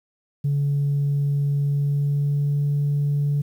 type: tone with pitch glide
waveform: sine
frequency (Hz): 142.4 to 144.3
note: C#3 to D3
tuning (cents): +47 to -30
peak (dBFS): -17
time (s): 0.44-3.42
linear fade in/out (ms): 10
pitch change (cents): +23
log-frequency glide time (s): 1.61-2.66
effects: tanh soft clip ceiling -16 dBFS + 9-bit